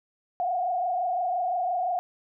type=tone with frequency modulation; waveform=sine; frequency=719 Hz; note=F#5; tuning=50 cents flat; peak=-24 dBFS; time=0.4-1.99 s; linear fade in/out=0 ms; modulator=25.8 Hz; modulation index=1.3; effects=none